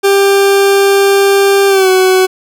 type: tone with pitch glide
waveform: 40% pulse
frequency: 395.9 to 374.1 Hz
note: G4 to F#4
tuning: +17 to +19 cents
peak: -5 dBFS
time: 0.03-2.27 s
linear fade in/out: 20 ms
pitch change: -98 cents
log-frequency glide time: 1.68-1.89 s
effects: none